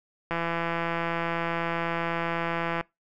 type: click train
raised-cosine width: 0.5 ms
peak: -14 dBFS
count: 421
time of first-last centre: 0.31-2.81 s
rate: 168 Hz
effects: noise-tail reverb RT60 0.2 s tail -23 dB re dry